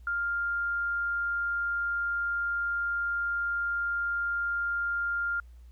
sine tone, 1400 Hz, F6, 4 cents sharp, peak -27 dBFS, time 0.07-5.4 s, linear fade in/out 2 ms, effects added 60 Hz sine -47 dBFS peak until 5.71 s + pink hiss -70 dBFS RMS until 5.71 s

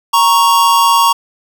square tone pair together, 932.3 / 1108.7 Hz, A#5 / C#6, 0 / 0 cents, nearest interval minor third, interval 300 cents, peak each -11 dBFS, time 0.13-1.13 s, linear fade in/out 10 ms, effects none

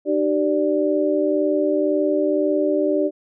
sine tone cluster, 302.6 / 384.5 / 587 Hz, D#4 / G4 / D5, -48 / -33 / -1 cents, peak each -21 dBFS, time 0.05-3.11 s, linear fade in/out 50 ms, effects none

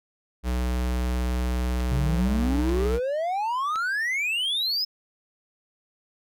square tone with pitch glide, 61.8 to 62.52 Hz, B1 to B1, +2 to +22 cents, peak -24 dBFS, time 0.43-3 s, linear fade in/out 50 ms, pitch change +20 cents, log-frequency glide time 2.07-2.56 s
clicks, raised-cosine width 0.2 ms, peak -20 dBFS, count 3, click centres 1.804 / 2.694 / 3.758 s
triangle exponential sweep, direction up, 123.47 to 5200 Hz, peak -22 dBFS, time 1.91-4.85 s, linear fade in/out 10 ms
effects none

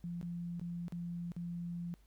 sine tone with dropouts, 172.5 Hz, F3, 21 cents flat, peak -38 dBFS, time 0.04-1.94 s, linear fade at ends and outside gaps 0 ms, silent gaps 0.213-0.228 / 0.596-0.614 / 0.882-0.923 / 1.319-1.365 s, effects added 50 Hz sine -61 dBFS peak until 2.06 s + pink hiss -73 dBFS RMS until 2.06 s

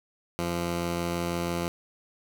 10% pulse tone pair together, 86.15 / 172.3 Hz, F2 / F3, -23 / -23 cents, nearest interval octave, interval 1200 cents, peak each -24 dBFS, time 0.39-1.68 s, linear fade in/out 0 ms, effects none

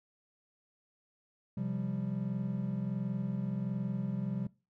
triangle chord, C suspended fourth, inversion none, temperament equal, 130.81 / 174.61 / 196 Hz, C3 / F3 / G3, 0 / 0 / 0 cents, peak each -35 / -36 / -34 dBFS, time 1.57-4.47 s, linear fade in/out 5 ms, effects noise-tail reverb RT60 0.3 s tail -21 dB re dry

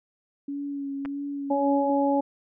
sine tone with vibrato, 280.5 Hz, C#4, 21 cents sharp, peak -29 dBFS, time 0.48-1.9 s, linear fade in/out 5 ms, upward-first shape sine, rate 1.6 Hz, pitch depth 24 cents each way
clicks, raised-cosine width 0.5 ms, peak -24 dBFS, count 2, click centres 1.051 / 1.057 s
harmonic tone, 280.2 Hz, C#4, 19 cents sharp, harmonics 1 / 2 / 3, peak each -23 / -25 / -26 dBFS, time 1.5-2.21 s, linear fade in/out 10 ms
effects none

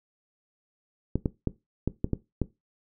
clicks, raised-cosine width 3 ms, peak -12 dBFS, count 7, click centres 1.156 / 1.258 / 1.473 / 1.876 / 2.044 / 2.133 / 2.417 s, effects noise-tail reverb RT60 0.2 s tail -17 dB re dry

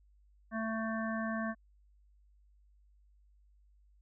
harmonic tone, 222.4 Hz, A3, 19 cents sharp, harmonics 1 / 3 / 5 / 7 / 8, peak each -35 / -40 / -42 / -43 / -44 dBFS, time 0.51-1.55 s, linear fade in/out 50 ms, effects added 50 Hz sine -62 dBFS peak until 4.01 s

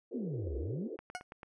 white band-pass noise, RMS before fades -43 dBFS, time 0.11-0.97 s, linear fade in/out 10 ms, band 310 to 470 Hz, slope 48 dB/octave
sine exponential two-way sweep, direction down then up, 273.4 to 61.74 to 253.5 Hz, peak -35 dBFS, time 0.14-0.88 s, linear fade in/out 10 ms, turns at 0.57 s
click train, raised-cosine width 0.5 ms, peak -31 dBFS, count 5, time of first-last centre 0.99-1.432 s, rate 9.06 Hz
20% pulse tone with exponential decay, 728 Hz, F#5, 28 cents flat, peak -28 dBFS, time 1.15-1.23 s, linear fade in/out 0 ms, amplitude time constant 17 ms
effects resampled to 22050 Hz

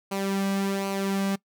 sawtooth tone with flanger, 196 Hz, G3, in tune, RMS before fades -27 dBFS, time 0.11-1.36 s, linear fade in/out 10 ms, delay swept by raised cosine 0.56 to 2.26 ms, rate 1.3 Hz, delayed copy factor -0.55, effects noise-tail reverb RT60 0.1 s tail -22 dB re dry

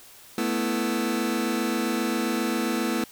sawtooth chord, A suspended second, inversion none, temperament just, 220 / 247.5 / 330 Hz, A3 / B3 / E4, 0 / +4 / +2 cents, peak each -24 dBFS, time 0.38-3.04 s, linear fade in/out 2 ms, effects white hiss -49 dBFS RMS until 3.11 s

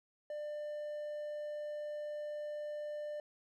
triangle tone, 596 Hz, D5, 25 cents sharp, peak -37 dBFS, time 0.3-3.2 s, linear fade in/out 2 ms, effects none

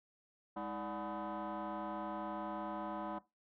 sine tone with frequency modulation, 207.7 Hz, G#3, in tune, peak -37 dBFS, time 0.56-3.19 s, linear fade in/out 10 ms, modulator 264 Hz, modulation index 3.7, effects noise-tail reverb RT60 0.2 s tail -18 dB re dry + tanh soft clip ceiling -36 dBFS

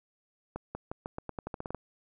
accelerating click train, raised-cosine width 1 ms, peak -22 dBFS, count 13, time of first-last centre 0.56-1.747 s, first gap 190 ms, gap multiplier 0.87, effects none

